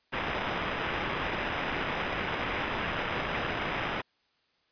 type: noise with sample-and-hold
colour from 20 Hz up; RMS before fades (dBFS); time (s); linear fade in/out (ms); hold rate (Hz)
blue; -32; 0.12-4.02; 20; 4410
effects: white hiss -71 dBFS RMS until 4.71 s + resampled to 11025 Hz